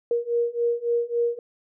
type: beating tone pair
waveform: sine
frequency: 470.6 / 474.2 Hz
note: A#4 / A#4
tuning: +16 / +30 cents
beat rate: 3.6 Hz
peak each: -25 / -24 dBFS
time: 0.11-1.39 s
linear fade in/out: 2 ms
effects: none